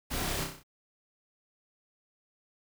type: noise with echo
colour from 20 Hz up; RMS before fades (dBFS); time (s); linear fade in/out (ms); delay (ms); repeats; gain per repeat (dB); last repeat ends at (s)
pink; -34; 0.1-0.45; 20; 31; 6; -4; 0.636
effects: none